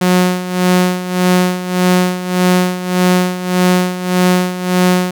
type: tone with tremolo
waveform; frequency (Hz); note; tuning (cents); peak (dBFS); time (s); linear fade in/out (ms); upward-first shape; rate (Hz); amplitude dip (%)
sawtooth; 181.4; F#3; -34; -4; 0.01-5.11; 5; sine; 1.7; 75
effects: none